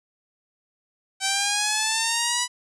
5% pulse exponential sweep, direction up, 768 to 987.8 Hz, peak -9 dBFS, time 1.2-2.48 s, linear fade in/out 50 ms, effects resampled to 22050 Hz

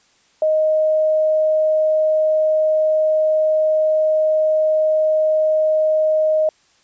sine tone, 623 Hz, D#5, 2 cents sharp, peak -13 dBFS, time 0.42-6.49 s, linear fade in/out 2 ms, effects white hiss -57 dBFS RMS until 6.83 s + resampled to 16000 Hz

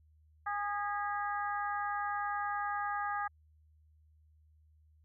harmonic tone with a mistuned harmonic, 410 Hz, G#4, 22 cents flat, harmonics 2 / 3 / 4 / 5, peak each -36 / -37 / -40 / -47 dBFS, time 0.46-3.28 s, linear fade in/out 10 ms, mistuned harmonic 5, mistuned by -88 cents, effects added 77 Hz sine -62 dBFS peak until 5.04 s

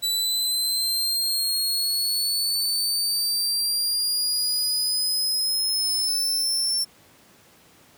sawtooth linear sweep, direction up, 3948 to 5420 Hz, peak -19 dBFS, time 0.02-6.85 s, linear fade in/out 20 ms, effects pink hiss -54 dBFS RMS until 7.97 s + high-pass 100 Hz 12 dB/octave

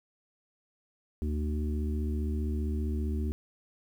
harmonic tone, 75.2 Hz, D2, 42 cents sharp, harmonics 1 / 3 / 4 / 5, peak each -29 / -36 / -41 / -42 dBFS, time 1.22-3.32 s, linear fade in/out 0 ms, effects 10-bit

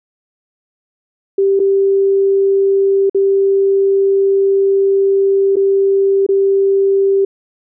sine tone with dropouts, 392 Hz, G4, in tune, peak -9 dBFS, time 1.38-7.25 s, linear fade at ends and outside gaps 5 ms, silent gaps 1.594-1.599 / 3.097-3.146 / 5.558-5.566 / 6.265-6.288 s, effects none

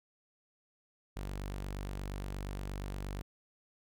sawtooth tone, 48.51 Hz, G1, 17 cents flat, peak -34 dBFS, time 1.16-3.22 s, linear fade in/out 10 ms, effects none

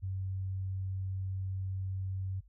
sine tone, 95 Hz, F#2, 46 cents sharp, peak -33 dBFS, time 0.02-2.41 s, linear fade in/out 20 ms, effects added 50 Hz sine -57 dBFS peak until 2.48 s

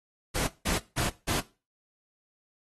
pink noise bursts, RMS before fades -29 dBFS, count 4, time 0.34-1.41 s, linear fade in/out 20 ms, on 140 ms, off 170 ms, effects noise-tail reverb RT60 0.3 s tail -18 dB re dry + AAC 32 kbps

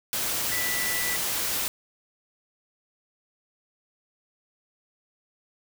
sine tone in noise, 1975.5 Hz, B6, in tune, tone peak -30 dBFS, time 0.52-1.16 s, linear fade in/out 0 ms, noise white, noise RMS -28 dBFS, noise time 0.13-1.68 s, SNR -5 dB, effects none

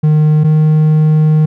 triangle tone pair in turn, 153 / 154.69 Hz, D#3 / D#3, -29 / -10 cents, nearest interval unison, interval 19 cents, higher second, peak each -4 dBFS, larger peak neither, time 0.03-0.44 / 0.44-1.46 s, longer second, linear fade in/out 10 ms, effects none

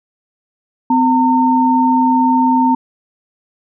sine tone pair together, 255.6 / 911 Hz, C4 / A#5, -40 / -40 cents, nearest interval octave + minor seventh, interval 2200 cents, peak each -12 dBFS, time 0.9-2.75 s, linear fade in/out 5 ms, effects none

